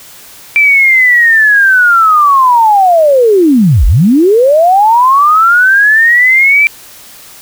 sine linear two-way sweep, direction down then up, 2349 to 39.14 to 2349 Hz, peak -3 dBFS, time 0.56-6.67 s, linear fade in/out 0 ms, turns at 3.86 s, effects white hiss -34 dBFS RMS until 7.41 s

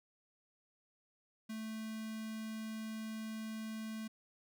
square tone with notch filter, 220 Hz, A3, in tune, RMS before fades -43 dBFS, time 1.49-4.08 s, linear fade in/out 10 ms, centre 770 Hz, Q 1.1, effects none

